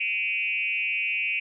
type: tone with frequency modulation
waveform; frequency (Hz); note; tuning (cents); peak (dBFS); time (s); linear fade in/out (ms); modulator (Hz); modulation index
sine; 2496; D#7; +5; -24; 0-1.4; 10; 207; 1.2
effects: none